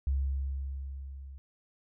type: tone with level ramp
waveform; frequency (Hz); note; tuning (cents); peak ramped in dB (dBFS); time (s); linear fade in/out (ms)
sine; 68; C#2; -33; -25 to -43; 0.07-1.38; 0
effects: none